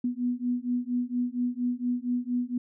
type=beating tone pair; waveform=sine; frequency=243.5 / 247.8 Hz; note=B3 / B3; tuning=-24 / +6 cents; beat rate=4.3 Hz; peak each=-29 dBFS; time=0.04-2.58 s; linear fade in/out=5 ms; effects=none